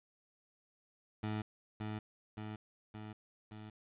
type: tone with echo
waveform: 20% pulse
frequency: 107.2 Hz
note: A2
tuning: 45 cents flat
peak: -31 dBFS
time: 1.23-1.42 s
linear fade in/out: 5 ms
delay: 570 ms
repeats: 4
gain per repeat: -3 dB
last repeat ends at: 3.7 s
effects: resampled to 8000 Hz + 11-bit